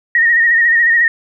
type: tone with vibrato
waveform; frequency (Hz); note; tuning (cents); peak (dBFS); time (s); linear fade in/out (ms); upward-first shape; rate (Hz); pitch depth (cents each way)
sine; 1864.7; A#6; 0; -8; 0.15-1.08; 2; sine; 14; 49
effects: none